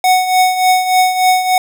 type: tone with tremolo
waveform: square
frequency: 740 Hz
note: F#5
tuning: in tune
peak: -7 dBFS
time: 0.04-1.58 s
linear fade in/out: 2 ms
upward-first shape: triangle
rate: 3.4 Hz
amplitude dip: 70%
effects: none